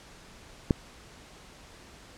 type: click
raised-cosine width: 3 ms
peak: -8 dBFS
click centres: 0.708 s
effects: pink hiss -51 dBFS RMS until 2.17 s + low-pass 8000 Hz 12 dB/octave

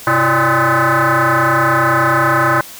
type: tone with frequency modulation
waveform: sine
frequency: 130.81 Hz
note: C3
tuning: in tune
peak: -9 dBFS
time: 0.07-2.61 s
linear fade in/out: 2 ms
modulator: 232 Hz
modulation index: 6.8
effects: tanh soft clip ceiling -5 dBFS + white hiss -34 dBFS RMS until 2.79 s

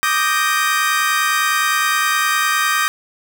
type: chord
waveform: 35% pulse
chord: Eb major seventh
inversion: third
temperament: equal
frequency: 1174.7 / 1244.5 / 1568 / 1864.7 Hz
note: D6 / Eb6 / G6 / Bb6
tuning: 0 / 0 / 0 / 0 cents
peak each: -19 dBFS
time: 0.03-2.88 s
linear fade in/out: 0 ms
effects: none

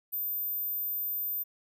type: tone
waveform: sine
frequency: 13760 Hz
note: A9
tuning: 40 cents flat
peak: -30 dBFS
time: 0.12-1.44 s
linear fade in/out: 20 ms
effects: none

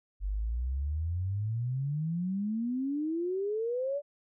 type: exponential sweep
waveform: sine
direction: up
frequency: 46.55 to 587.3 Hz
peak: -29 dBFS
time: 0.2-4.02 s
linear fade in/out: 50 ms
effects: none

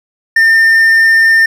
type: tone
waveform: triangle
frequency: 1806 Hz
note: A6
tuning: 45 cents sharp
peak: -3 dBFS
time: 0.36-1.46 s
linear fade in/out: 5 ms
effects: none

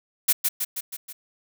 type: noise with echo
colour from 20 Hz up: blue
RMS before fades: -18 dBFS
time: 0.28-0.33 s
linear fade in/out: 10 ms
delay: 160 ms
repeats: 5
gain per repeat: -4 dB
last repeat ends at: 1.13 s
effects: none

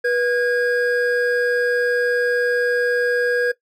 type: tone pair together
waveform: triangle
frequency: 487.2 / 1636.2 Hz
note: B4 / G#6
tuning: -24 / -26 cents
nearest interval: octave + major sixth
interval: 2098 cents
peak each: -16 / -19 dBFS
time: 0.04-3.52 s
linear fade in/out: 10 ms
effects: noise-tail reverb RT60 0.1 s tail -17 dB re dry

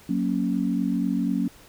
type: chord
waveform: sine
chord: F# major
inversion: none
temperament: equal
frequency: 185 / 233.1 / 277.2 Hz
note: F#3 / A#3 / C#4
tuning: 0 / 0 / 0 cents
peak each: -26 dBFS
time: 0.09-1.48 s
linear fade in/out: 5 ms
effects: pink hiss -51 dBFS RMS until 1.68 s

